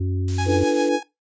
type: harmonic tone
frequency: 92.5 Hz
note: F#2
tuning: in tune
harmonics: 1 / 3 / 4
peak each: -21 / -31 / -33 dBFS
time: 0-0.64 s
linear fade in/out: 10 ms
type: noise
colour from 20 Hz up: blue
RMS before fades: -32 dBFS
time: 0.28-0.89 s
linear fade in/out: 2 ms
type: tone with tremolo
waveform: sawtooth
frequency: 830.6 Hz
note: G#5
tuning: in tune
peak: -19 dBFS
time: 0.38-1.03 s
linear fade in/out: 5 ms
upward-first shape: triangle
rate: 7.5 Hz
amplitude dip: 80%
type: chord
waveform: sine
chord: B half-diminished seventh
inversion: first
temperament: equal with one note detuned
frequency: 293.7 / 341.6 / 440 / 493.9 Hz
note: D4 / F4 / A4 / B4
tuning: 0 / -38 / 0 / 0 cents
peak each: -21 / -24 / -25 / -21 dBFS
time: 0.45-1 s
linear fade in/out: 50 ms
effects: noise-tail reverb RT60 0.2 s tail -18 dB re dry + resampled to 16000 Hz